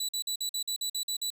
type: tone bursts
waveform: 25% pulse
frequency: 3951 Hz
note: B7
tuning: in tune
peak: -26 dBFS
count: 10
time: 0-1.303 s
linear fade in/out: 5 ms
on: 88 ms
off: 47 ms
effects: none